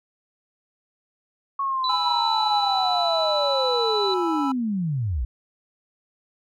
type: linear sweep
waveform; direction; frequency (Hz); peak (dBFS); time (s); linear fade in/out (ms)
sine; down; 1108.7 to 51.6; -22; 1.59-5.25; 5
type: tone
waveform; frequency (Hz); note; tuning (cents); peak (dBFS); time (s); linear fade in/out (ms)
sine; 3969; B7; +8; -25; 1.84-4.14; 2
type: chord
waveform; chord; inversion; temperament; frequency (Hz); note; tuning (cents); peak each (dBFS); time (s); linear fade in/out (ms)
triangle; E major; first; equal; 830.6 / 987.8 / 1318.5; G#5 / B5 / E6; 0 / 0 / 0; -27; 1.89-4.52; 5
effects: none